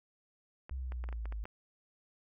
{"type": "clicks", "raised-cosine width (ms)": 0.5, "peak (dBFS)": -32, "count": 8, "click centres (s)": [0.695, 0.921, 1.04, 1.089, 1.127, 1.256, 1.324, 1.455]}
{"type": "exponential sweep", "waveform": "sine", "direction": "down", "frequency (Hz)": [66.9, 51.91], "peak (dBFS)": -36, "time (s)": [0.71, 1.44], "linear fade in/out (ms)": 0}
{"effects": []}